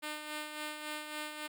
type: tone with tremolo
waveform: 5% pulse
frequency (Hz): 302.6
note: D#4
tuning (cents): -48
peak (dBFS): -26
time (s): 0.02-1.48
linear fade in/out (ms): 20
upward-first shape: sine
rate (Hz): 3.6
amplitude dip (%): 50
effects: none